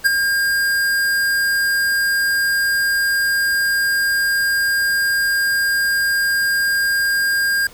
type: tone with ADSR envelope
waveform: square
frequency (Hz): 1610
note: G6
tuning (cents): +46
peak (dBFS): -9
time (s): 0.04-7.67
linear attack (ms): 23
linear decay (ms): 15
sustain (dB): -7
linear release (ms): 3
effects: pink hiss -43 dBFS RMS until 7.73 s